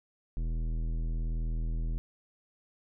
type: tone with tanh clipping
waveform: sine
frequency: 40.6 Hz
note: E1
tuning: 26 cents flat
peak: -31 dBFS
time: 0.37-1.98 s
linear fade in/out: 0 ms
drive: 14 dB
effects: none